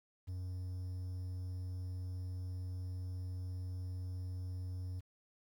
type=tone; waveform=triangle; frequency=91.5 Hz; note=F#2; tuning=19 cents flat; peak=-37 dBFS; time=0.27-5.01 s; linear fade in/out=20 ms; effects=11-bit